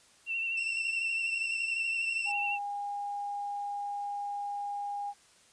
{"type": "tone with vibrato", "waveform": "sine", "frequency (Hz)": 2708, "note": "E7", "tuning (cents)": 46, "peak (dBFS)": -30, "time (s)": [0.26, 2.59], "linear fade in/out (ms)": 50, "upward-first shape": "sine", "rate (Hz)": 12, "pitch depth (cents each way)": 33}
{"type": "tone with tremolo", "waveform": "sawtooth", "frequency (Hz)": 2683, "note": "E7", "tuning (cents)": 30, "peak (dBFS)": -33, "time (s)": [0.57, 2.32], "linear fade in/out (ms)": 5, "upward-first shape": "sine", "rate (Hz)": 1.3, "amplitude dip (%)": 30}
{"type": "tone", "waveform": "sine", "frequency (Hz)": 813, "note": "G#5", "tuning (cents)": -37, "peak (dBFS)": -33, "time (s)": [2.25, 5.14], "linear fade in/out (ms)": 50}
{"effects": ["white hiss -61 dBFS RMS until 5.52 s", "resampled to 22050 Hz"]}